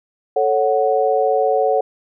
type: chord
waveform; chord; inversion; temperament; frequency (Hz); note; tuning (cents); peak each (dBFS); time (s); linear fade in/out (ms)
sine; F# minor; first; equal; 440 / 554.4 / 740; A4 / C#5 / F#5; 0 / 0 / 0; -18; 0.36-1.81; 5
effects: none